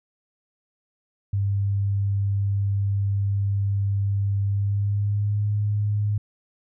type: tone with pitch glide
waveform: sine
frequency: 99.7 to 103.93 Hz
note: G2 to G#2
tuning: +30 to +2 cents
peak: -20 dBFS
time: 1.33-6.18 s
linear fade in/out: 5 ms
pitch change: +72 cents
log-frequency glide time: 4.47-5.45 s
effects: none